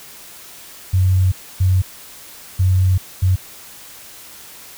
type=tone bursts at uneven times; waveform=sine; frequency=93 Hz; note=F#2; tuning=9 cents sharp; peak=-11 dBFS; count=4; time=0.93-1.32 / 1.6-1.82 / 2.59-2.98 / 3.22-3.36 s; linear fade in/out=10 ms; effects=white hiss -39 dBFS RMS until 4.77 s